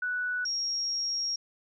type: tone pair in turn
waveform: sine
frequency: 1480 / 5588 Hz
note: F#6 / F8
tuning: 0 / 0 cents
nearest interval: octave + major seventh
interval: 2300 cents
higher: second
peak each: -28 dBFS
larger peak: neither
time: 0.02-0.45 / 0.45-1.36 s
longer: second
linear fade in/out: 5 ms
effects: none